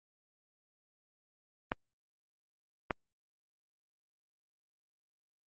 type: clicks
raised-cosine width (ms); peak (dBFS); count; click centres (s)
0.5; -15; 2; 1.719 / 2.908
effects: Opus 24 kbps